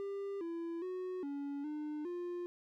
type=tone with pitch steps; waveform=triangle; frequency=397.6 / 335.6 / 367.9 / 283 / 300.9 / 351.9 Hz; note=G4 / E4 / F#4 / C#4 / D4 / F4; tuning=+25 / +31 / -10 / +36 / +42 / +13 cents; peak=-36 dBFS; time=0-2.46 s; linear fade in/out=0 ms; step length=410 ms; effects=none